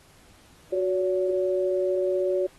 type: tone pair together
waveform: sine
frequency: 368 / 567.8 Hz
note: F#4 / C#5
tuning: -9 / +41 cents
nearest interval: minor sixth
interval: 750 cents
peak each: -24 / -25 dBFS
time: 0.72-2.47 s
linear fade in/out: 10 ms
effects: pink hiss -56 dBFS RMS until 2.58 s + AAC 32 kbps